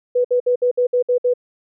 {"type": "tone bursts", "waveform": "sine", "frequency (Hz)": 493.1, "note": "B4", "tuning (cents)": -3, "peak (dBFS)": -13, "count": 8, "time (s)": [0.15, 1.338], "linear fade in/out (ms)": 10, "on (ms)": 96, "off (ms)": 60, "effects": []}